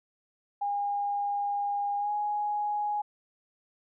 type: tone with pitch glide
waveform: sine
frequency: 812 to 831.9 Hz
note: G#5 to G#5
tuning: -39 to +3 cents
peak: -27 dBFS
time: 0.61-3.02 s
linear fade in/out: 10 ms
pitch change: +42 cents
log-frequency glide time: 1.98-2.11 s
effects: none